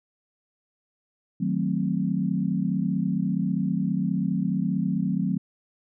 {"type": "chord", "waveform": "sine", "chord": "D# diminished seventh", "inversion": "none", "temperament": "equal", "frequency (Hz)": [155.56, 185, 220, 261.6], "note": ["D#3", "F#3", "A3", "C4"], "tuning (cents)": [0, 0, 0, 0], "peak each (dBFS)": [-30, -25, -29, -30], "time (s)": [1.4, 5.38], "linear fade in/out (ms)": 10, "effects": []}